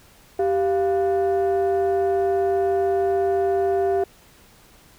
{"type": "tone pair together", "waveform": "sine", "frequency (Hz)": [390.6, 696], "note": ["G4", "F5"], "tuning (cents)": [-6, -6], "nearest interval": "minor seventh", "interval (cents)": 1000, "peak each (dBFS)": [-17, -21], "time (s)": [0.39, 4.04], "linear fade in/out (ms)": 5, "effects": ["tanh soft clip ceiling -15 dBFS", "pink hiss -52 dBFS RMS until 4.98 s"]}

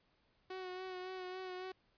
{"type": "tone with vibrato", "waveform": "sawtooth", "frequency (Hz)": 370, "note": "F#4", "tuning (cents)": 0, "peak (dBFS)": -39, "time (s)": [0.5, 1.72], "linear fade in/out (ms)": 5, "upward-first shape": "sine", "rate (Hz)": 3.6, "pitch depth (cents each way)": 26, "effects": ["pink hiss -75 dBFS RMS until 1.97 s", "resampled to 11025 Hz"]}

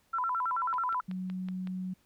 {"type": "tone with vibrato", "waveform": "sine", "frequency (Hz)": 1163, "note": "D6", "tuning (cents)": -17, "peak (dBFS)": -28, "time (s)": [0.13, 1.01], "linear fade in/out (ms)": 10, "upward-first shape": "square", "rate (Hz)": 9.2, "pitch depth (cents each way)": 260}
{"type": "click train", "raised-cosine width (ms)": 0.3, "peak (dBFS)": -31, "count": 6, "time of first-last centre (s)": [0.74, 1.673], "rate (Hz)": 5.36}
{"type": "tone", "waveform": "sine", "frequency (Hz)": 185, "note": "F#3", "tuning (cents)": 0, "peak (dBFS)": -33, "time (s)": [1.08, 1.94], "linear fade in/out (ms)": 10}
{"effects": ["pink hiss -69 dBFS RMS until 2.05 s"]}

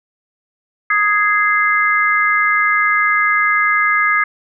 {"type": "chord", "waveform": "sine", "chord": "Ab major", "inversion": "second", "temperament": "just", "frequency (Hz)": [1245.9, 1661.2, 2077], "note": ["Eb6", "Ab6", "C7"], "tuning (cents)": [2, 0, -13], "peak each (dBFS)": -16, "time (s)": [0.9, 4.24], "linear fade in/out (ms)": 5, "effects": []}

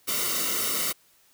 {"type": "noise with comb filter", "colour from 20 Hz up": "white", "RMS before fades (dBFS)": -27, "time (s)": [0.07, 0.93], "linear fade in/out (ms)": 20, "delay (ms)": 1.2, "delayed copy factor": -0.75, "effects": ["white hiss -61 dBFS RMS until 1.33 s"]}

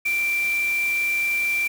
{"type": "tone in noise", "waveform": "sine", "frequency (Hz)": 2354, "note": "D7", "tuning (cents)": 3, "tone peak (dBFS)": -20, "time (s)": [0.05, 1.68], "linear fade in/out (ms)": 10, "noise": "white", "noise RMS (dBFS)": -36, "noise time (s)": [0.05, 1.68], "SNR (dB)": 13, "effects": []}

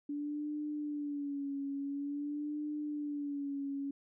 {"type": "tone with vibrato", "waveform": "sine", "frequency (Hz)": 288.4, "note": "D4", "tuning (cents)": -31, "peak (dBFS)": -35, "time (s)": [0.09, 3.91], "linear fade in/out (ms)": 5, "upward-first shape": "sine", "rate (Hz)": 0.48, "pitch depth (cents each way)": 62, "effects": []}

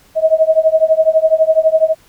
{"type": "tone with tremolo", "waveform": "sine", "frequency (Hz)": 637, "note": "D#5", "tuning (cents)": 41, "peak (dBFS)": -4, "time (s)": [0.15, 1.95], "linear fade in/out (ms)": 50, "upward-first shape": "triangle", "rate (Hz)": 12, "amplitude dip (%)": 100, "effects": ["pink hiss -49 dBFS RMS until 2.08 s"]}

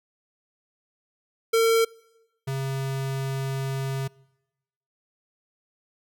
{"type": "tone pair in turn", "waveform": "square", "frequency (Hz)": [454.1, 135], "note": ["A#4", "C#3"], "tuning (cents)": [-45, -45], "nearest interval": "octave + major sixth", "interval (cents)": 2100, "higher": "first", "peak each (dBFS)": [-18, -27], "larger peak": "first", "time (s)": [[1.53, 1.85], [2.47, 4.08]], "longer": "second", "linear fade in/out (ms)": 10, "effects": ["noise-tail reverb RT60 1.0 s tail -25 dB re dry"]}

